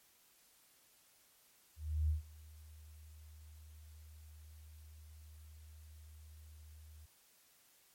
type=tone with ADSR envelope; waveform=sine; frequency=76.9 Hz; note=D#2; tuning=20 cents flat; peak=-29 dBFS; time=1.76-7.06 s; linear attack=330 ms; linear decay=130 ms; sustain=-24 dB; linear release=7 ms; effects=white hiss -68 dBFS RMS until 7.94 s + MP3 64 kbps